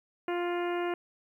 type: harmonic tone with a mistuned harmonic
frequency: 350 Hz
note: F4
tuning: 4 cents sharp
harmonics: 1 / 2 / 3 / 4 / 5 / 6 / 7 / 8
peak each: -30 / -36 / -40 / -42 / -44 / -46 / -47 / -48 dBFS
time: 0.28-0.94 s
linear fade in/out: 2 ms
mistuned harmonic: 8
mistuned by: +21 cents
effects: 11-bit